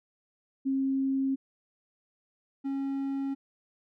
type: tone pair in turn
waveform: sine / triangle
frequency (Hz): 268.9 / 273.6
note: C4 / C#4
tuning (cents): +47 / -23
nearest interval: unison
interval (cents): 30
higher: second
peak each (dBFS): -25 / -27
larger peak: first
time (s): 0.65-1.36 / 2.64-3.35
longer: neither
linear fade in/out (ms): 20
effects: none